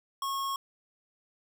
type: tone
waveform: square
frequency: 1093 Hz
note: C#6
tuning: 25 cents flat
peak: -31 dBFS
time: 0.22-0.56 s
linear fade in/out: 2 ms
effects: none